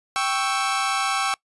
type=chord; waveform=sawtooth; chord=C# diminished; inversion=second; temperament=equal; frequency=784 / 1108.7 / 1318.5 Hz; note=G5 / C#6 / E6; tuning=0 / 0 / 0 cents; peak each=-22 dBFS; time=0.16-1.34 s; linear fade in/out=0 ms; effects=noise-tail reverb RT60 0.1 s tail -24 dB re dry + resampled to 24000 Hz